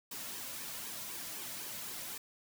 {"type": "noise with flanger", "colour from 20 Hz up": "white", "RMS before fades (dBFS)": -43, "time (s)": [0.11, 2.18], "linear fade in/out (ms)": 5, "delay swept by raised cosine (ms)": [1.4, 2.6], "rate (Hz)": 3.9, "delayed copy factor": -0.55, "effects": []}